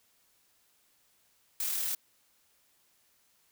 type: noise with amplitude modulation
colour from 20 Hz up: blue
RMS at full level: -31 dBFS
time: 1.6-1.95 s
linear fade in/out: 2 ms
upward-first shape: sine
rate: 39.5 Hz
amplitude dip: 35%
effects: white hiss -69 dBFS RMS until 3.51 s